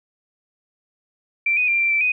sine tone with pitch steps, 2350 / 2488 / 2376 / 2356 / 2333 / 2494 Hz, D7 / D#7 / D7 / D7 / D7 / D#7, +1 / -1 / +20 / +5 / -12 / +3 cents, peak -16 dBFS, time 1.46-2.12 s, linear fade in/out 5 ms, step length 110 ms, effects none

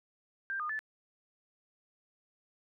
sine tone with pitch steps, 1583 / 1221 / 1744 Hz, G6 / D#6 / A6, +17 / -33 / -16 cents, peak -33 dBFS, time 0.5-0.791 s, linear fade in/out 0 ms, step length 97 ms, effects none

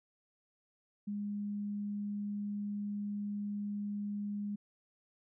sine tone, 205.1 Hz, G#3, 21 cents flat, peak -35 dBFS, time 1.07-4.56 s, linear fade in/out 10 ms, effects none

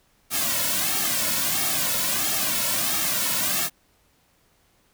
white noise with flanger, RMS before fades -24 dBFS, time 0.3-3.7 s, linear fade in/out 50 ms, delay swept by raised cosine 2 to 2.53 ms, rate 1.5 Hz, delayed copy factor -0.85, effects pink hiss -63 dBFS RMS until 4.93 s

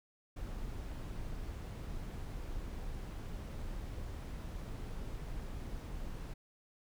brown noise, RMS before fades -42 dBFS, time 0.36-6.34 s, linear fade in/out 10 ms, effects none

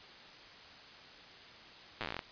slowing click train, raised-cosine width 0.3 ms, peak -21 dBFS, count 13, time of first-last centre 2.01-2.192 s, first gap 8 ms, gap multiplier 1.11, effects white hiss -53 dBFS RMS until 2.31 s + resampled to 11025 Hz

